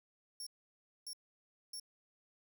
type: tone bursts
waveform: 25% pulse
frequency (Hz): 5490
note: F8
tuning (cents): -31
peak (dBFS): -38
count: 3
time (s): 0.4-1.798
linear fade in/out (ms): 2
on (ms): 66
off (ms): 600
effects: none